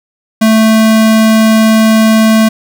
square tone, 220.5 Hz, A3, 4 cents sharp, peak -5 dBFS, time 0.41-2.49 s, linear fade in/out 10 ms, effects none

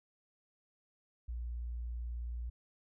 sine tone, 59.2 Hz, A#1, 27 cents sharp, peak -37 dBFS, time 1.28-2.5 s, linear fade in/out 10 ms, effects none

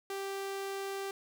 sawtooth tone, 392 Hz, G4, in tune, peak -32 dBFS, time 0.1-1.11 s, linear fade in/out 2 ms, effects none

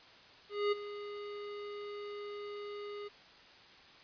square tone with ADSR envelope, 411.4 Hz, G#4, 16 cents flat, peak -28 dBFS, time 0.49-3.09 s, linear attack 230 ms, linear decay 17 ms, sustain -14 dB, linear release 20 ms, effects white hiss -57 dBFS RMS until 4.03 s + resampled to 11025 Hz

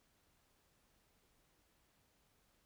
silence, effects pink hiss -75 dBFS RMS until 2.65 s

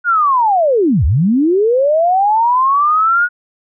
sine linear two-way sweep, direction down then up, 1462 to 62.7 to 1462 Hz, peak -9 dBFS, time 0.04-3.29 s, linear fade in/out 50 ms, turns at 1.05 s, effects none

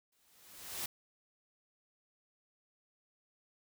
white noise with exponential growth, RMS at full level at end -37 dBFS, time 0.12-0.86 s, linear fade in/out 5 ms, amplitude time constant 160 ms, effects none

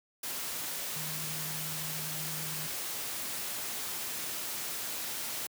sine tone in noise, 155.56 Hz, D#3, in tune, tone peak -42 dBFS, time 0.96-2.67 s, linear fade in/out 5 ms, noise white, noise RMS -37 dBFS, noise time 0.23-5.47 s, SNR -8 dB, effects high-pass 100 Hz 12 dB/octave

